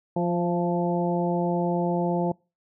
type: harmonic tone with a mistuned harmonic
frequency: 174.61 Hz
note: F3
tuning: in tune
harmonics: 1 / 2 / 3 / 4 / 5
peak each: -25 / -28 / -30 / -31 / -32 dBFS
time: 0.16-2.32 s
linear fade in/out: 5 ms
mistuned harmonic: 4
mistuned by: -22 cents
effects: noise-tail reverb RT60 0.3 s tail -26 dB re dry